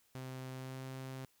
sawtooth tone with pitch glide, 130 to 131.66 Hz, C3 to C3, -11 to +11 cents, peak -39 dBFS, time 0.15-1.25 s, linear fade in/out 0 ms, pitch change +22 cents, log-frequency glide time 0.54-0.85 s, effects white hiss -72 dBFS RMS until 1.4 s

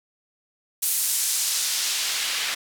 white noise with band-pass filter sweep, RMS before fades -25 dBFS, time 0.82-2.55 s, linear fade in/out 10 ms, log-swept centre 11000 to 2500 Hz, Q 0.85, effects none

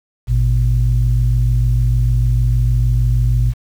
sine tone pair together, 53.45 / 120 Hz, A1 / B2, -49 / -49 cents, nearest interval octave + major second, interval 1400 cents, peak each -13 dBFS, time 0.27-3.54 s, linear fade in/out 50 ms, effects tanh soft clip ceiling -5 dBFS + 7-bit

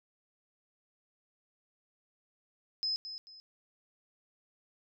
sine tone with echo, 5100 Hz, D#8, 42 cents sharp, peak -30 dBFS, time 2.83-2.96 s, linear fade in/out 0 ms, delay 220 ms, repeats 2, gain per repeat -10 dB, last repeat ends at 3.4 s, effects none

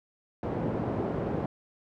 pink band-pass noise, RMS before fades -31 dBFS, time 0.43-1.46 s, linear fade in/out 2 ms, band 130 to 600 Hz, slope 12 dB/octave, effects none

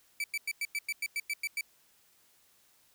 40% pulse tone bursts, 2312 Hz, D7, 28 cents flat, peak -30 dBFS, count 11, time 0.2-1.61 s, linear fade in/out 2 ms, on 40 ms, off 97 ms, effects white hiss -66 dBFS RMS until 2.94 s

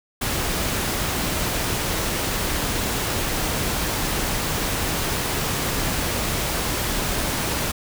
pink noise, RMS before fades -24 dBFS, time 0.21-7.72 s, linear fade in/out 10 ms, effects none

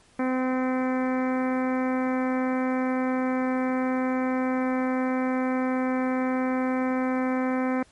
harmonic tone, 257.2 Hz, C4, 30 cents flat, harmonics 1 / 2 / 3 / 4 / 5 / 6 / 7 / 8 / 9, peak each -24 / -30 / -34 / -36 / -38 / -40 / -41 / -42 / -43 dBFS, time 0.19-7.83 s, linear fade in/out 5 ms, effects pink hiss -58 dBFS RMS until 7.91 s + MP3 48 kbps

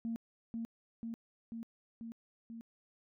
sine tone with echo, 229.1 Hz, A#3, 30 cents flat, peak -34 dBFS, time 0.05-0.16 s, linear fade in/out 0 ms, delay 490 ms, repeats 5, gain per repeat -2 dB, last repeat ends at 2.61 s, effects tanh soft clip ceiling -30 dBFS

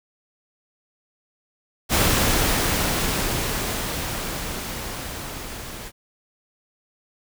pink noise with level ramp, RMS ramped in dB -18 to -36 dBFS, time 1.89-5.92 s, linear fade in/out 50 ms, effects none

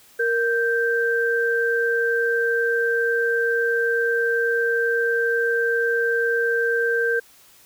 sine tone pair together, 466.2 / 1568 Hz, A#4 / G6, 0 / 0 cents, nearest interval octave + major sixth, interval 2100 cents, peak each -21 / -21 dBFS, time 0.19-7.2 s, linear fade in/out 10 ms, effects white hiss -52 dBFS RMS until 7.65 s

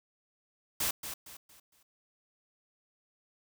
white noise with echo, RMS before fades -31 dBFS, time 0.8-0.91 s, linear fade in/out 5 ms, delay 230 ms, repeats 4, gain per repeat -9 dB, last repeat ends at 1.83 s, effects none

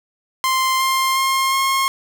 sawtooth tone with pitch steps, 1046.5 / 1056.2 / 1066 / 1075.9 Hz, C6 / C6 / C6 / C6, 0 / +16 / +32 / +48 cents, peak -12 dBFS, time 0.44-1.88 s, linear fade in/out 0 ms, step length 360 ms, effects none

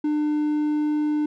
triangle tone, 300.1 Hz, D4, 38 cents sharp, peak -18 dBFS, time 0.04-1.26 s, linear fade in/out 5 ms, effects none

